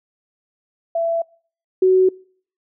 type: tone pair in turn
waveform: sine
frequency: 668 / 373.5 Hz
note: E5 / F#4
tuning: +23 / +16 cents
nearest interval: minor seventh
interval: 1007 cents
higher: first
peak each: -17 / -10 dBFS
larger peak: second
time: 0.95-1.22 / 1.82-2.09 s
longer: neither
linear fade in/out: 5 ms
effects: noise-tail reverb RT60 0.5 s tail -25 dB re dry